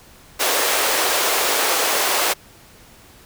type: high-pass noise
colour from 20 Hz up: pink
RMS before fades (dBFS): -19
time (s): 0.39-2.34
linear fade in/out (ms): 20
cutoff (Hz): 410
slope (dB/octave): 24
effects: pink hiss -47 dBFS RMS until 3.25 s